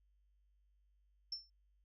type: tone with exponential decay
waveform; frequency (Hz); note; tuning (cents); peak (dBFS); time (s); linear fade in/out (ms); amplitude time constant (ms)
sine; 5370; E8; +31; -36; 1.32-1.5; 5; 38
effects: added 50 Hz sine -70 dBFS peak until 1.84 s